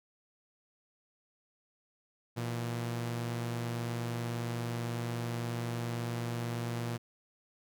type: tone pair together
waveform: sawtooth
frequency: 118.16 / 167.1 Hz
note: A#2 / E3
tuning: +24 / +24 cents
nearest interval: tritone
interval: 600 cents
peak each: -30 / -40 dBFS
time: 2.36-6.98 s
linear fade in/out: 20 ms
effects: none